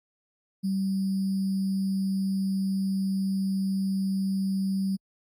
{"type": "tone with sample-and-hold", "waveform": "sine", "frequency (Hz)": 193, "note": "G3", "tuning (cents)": -27, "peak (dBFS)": -24, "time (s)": [0.63, 4.97], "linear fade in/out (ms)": 20, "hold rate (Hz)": 4900, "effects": ["AAC 64 kbps"]}